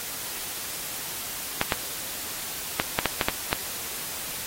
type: clicks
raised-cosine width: 0.3 ms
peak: -5 dBFS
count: 8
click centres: 1.614 / 1.722 / 2.799 / 2.989 / 3.057 / 3.212 / 3.285 / 3.529 s
effects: white hiss -34 dBFS RMS until 4.46 s + AAC 48 kbps